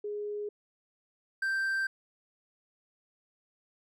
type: tone pair in turn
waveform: sine / triangle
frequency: 415.3 / 1568 Hz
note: G#4 / G6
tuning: 0 / 0 cents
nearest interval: octave + major seventh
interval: 2300 cents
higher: second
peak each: -33 / -26 dBFS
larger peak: second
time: 0.04-0.49 / 1.42-1.87 s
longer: neither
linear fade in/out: 5 ms
effects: none